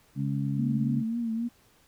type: harmonic tone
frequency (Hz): 69.3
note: C#2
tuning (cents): 0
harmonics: 2 / 3 / 4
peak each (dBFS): -28 / -32 / -34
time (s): 0.15-1.04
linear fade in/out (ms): 50
type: tone with vibrato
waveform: sine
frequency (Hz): 230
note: A#3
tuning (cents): -23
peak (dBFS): -27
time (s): 0.58-1.49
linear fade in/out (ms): 20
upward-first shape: triangle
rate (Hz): 3.7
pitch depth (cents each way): 69
effects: pink hiss -62 dBFS RMS until 1.87 s